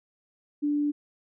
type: tone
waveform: sine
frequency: 292.8 Hz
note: D4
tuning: 5 cents flat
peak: -23 dBFS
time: 0.62-0.92 s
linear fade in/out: 20 ms
effects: none